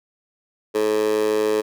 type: tone with high-pass filter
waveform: 15% pulse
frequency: 107.4 Hz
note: A2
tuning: 41 cents flat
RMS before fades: -20 dBFS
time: 0.74-1.62 s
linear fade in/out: 20 ms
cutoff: 440 Hz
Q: 4.4
effects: none